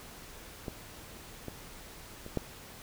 clicks, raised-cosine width 2 ms, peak -23 / -25 / -29 / -16 dBFS, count 4, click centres 0.682 / 1.483 / 2.264 / 2.373 s, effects pink hiss -49 dBFS RMS until 2.82 s

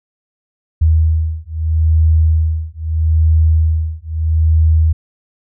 sine beating tone pair, 79.3 / 80.08 Hz, D#2 / E2, +33 / -50 cents, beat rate 0.78 Hz, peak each -13 dBFS, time 0.81-4.93 s, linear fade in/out 10 ms, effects none

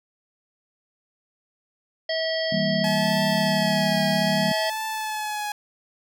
harmonic tone, 646 Hz, E5, 35 cents flat, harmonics 1 / 3 / 5 / 7 / 8, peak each -25 / -30 / -32 / -33 / -34 dBFS, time 2.09-4.7 s, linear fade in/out 5 ms
sine chord, E diminished, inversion none, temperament equal with one note detuned, 162.45 / 196 / 233.1 Hz, E3 / G3 / Bb3, -25 / 0 / 0 cents, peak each -28 / -25 / -29 dBFS, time 2.52-4.52 s, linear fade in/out 5 ms
sawtooth tone with vibrato, 850 Hz, G#5, 40 cents sharp, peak -23 dBFS, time 2.84-5.52 s, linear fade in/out 2 ms, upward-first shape triangle, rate 0.62 Hz, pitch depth 60 cents each way
effects none

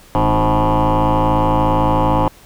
sine tone with frequency modulation, 415.3 Hz, G#4, in tune, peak -9 dBFS, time 0.15-2.28 s, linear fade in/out 0 ms, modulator 111 Hz, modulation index 5.6, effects tanh soft clip ceiling -10 dBFS + pink hiss -45 dBFS RMS until 2.45 s

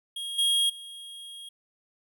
square tone with level steps, 3268 Hz, G#7, 29 cents flat, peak -33 / -22 / -41 dBFS, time 0.16-1.49 s, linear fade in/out 5 ms, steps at 0.38 / 0.69 s, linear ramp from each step 10 ms, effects none

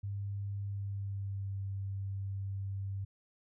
sine tone with pitch glide, 100 to 97.89 Hz, G2 to G2, +35 to -2 cents, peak -35 dBFS, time 0.03-3.05 s, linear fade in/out 10 ms, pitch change -37 cents, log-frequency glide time 0.68-1.58 s, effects none

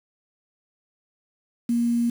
sine tone with quantisation, 236.2 Hz, A#3, 23 cents sharp, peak -19 dBFS, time 1.69-2.1 s, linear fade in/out 5 ms, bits 7, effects none

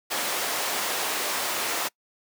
pink high-pass noise, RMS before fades -28 dBFS, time 0.1-1.89 s, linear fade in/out 20 ms, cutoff 520 Hz, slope 12 dB/octave, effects noise-tail reverb RT60 0.1 s tail -25 dB re dry

